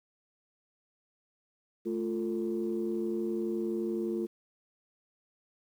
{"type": "tone cluster", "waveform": "sine", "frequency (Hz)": [218.2, 349.6, 449.2], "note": ["A3", "F4", "A4"], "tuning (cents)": [-14, 2, 36], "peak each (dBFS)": [-34, -31, -38], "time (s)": [1.85, 4.27], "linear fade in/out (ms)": 20, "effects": ["tanh soft clip ceiling -22 dBFS", "10-bit"]}